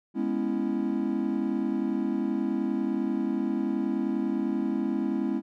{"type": "chord", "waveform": "triangle", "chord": "C# minor seventh", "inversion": "second", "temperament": "equal", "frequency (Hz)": [207.7, 246.9, 277.2, 329.6], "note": ["G#3", "B3", "C#4", "E4"], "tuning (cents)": [0, 0, 0, 0], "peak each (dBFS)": -29, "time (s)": [0.14, 5.42], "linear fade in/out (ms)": 50, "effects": []}